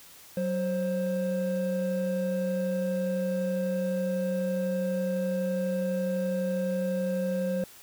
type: tone pair together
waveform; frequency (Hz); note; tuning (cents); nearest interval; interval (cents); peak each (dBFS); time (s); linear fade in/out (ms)
triangle; 186.7 / 528.1; F#3 / C5; +16 / +16; octave + tritone; 1800; -27; 0.37-7.64; 2
effects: white hiss -51 dBFS RMS until 7.82 s